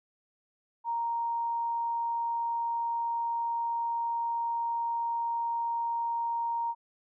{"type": "tone", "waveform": "sine", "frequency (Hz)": 932.3, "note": "A#5", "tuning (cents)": 0, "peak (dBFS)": -28, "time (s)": [0.84, 6.75], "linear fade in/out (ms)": 50, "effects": []}